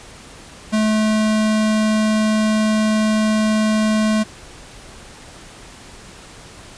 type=tone; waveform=square; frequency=216 Hz; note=A3; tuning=32 cents flat; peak=-15 dBFS; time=0.72-4.24 s; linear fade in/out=20 ms; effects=pink hiss -40 dBFS RMS until 6.77 s + resampled to 22050 Hz